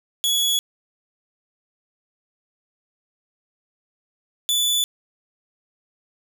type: tone pair in turn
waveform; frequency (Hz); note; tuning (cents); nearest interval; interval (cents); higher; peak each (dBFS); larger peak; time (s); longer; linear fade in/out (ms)
sawtooth; 3377 / 3474; G#7 / A7; +28 / -23; unison; 49; second; -15; neither; 0.24-0.59 / 4.49-4.84; neither; 0
effects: none